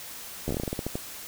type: slowing click train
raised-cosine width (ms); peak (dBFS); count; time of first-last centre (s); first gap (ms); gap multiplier
2; -16; 13; 0.48-0.955; 12; 1.2
effects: white hiss -41 dBFS RMS until 1.27 s